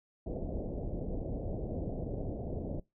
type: low-pass noise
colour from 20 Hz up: pink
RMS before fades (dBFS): -37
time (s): 0.26-2.8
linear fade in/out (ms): 5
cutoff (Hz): 660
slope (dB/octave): 48
effects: noise-tail reverb RT60 0.2 s tail -22 dB re dry